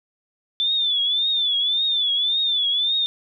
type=tone with vibrato; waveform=sine; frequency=3513 Hz; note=A7; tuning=3 cents flat; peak=-18 dBFS; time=0.6-3.06 s; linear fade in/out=0 ms; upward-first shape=triangle; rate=1.8 Hz; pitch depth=120 cents each way; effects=none